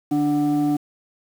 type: tone with frequency modulation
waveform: sine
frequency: 293.7 Hz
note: D4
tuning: in tune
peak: -16 dBFS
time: 0.11-0.77 s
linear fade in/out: 10 ms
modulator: 444 Hz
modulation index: 0.54
effects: tanh soft clip ceiling -13 dBFS + 7-bit